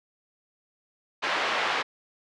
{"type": "band-pass noise", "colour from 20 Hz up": "pink", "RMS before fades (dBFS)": -27, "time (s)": [1.22, 1.83], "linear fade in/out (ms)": 20, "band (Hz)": [740, 3000], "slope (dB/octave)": 12, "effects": ["low-pass 6000 Hz 12 dB/octave"]}